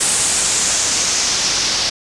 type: noise with low-pass filter sweep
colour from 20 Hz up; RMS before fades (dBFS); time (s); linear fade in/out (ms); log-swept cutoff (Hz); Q
white; -17; 0-1.9; 10; 8700 to 5100; 2.8
effects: resampled to 24000 Hz